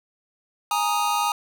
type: chord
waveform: square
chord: Ab suspended second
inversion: none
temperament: equal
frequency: 830.6 / 932.3 / 1244.5 Hz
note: Ab5 / Bb5 / Eb6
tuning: 0 / 0 / 0 cents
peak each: -26 dBFS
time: 0.71-1.32 s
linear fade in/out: 2 ms
effects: none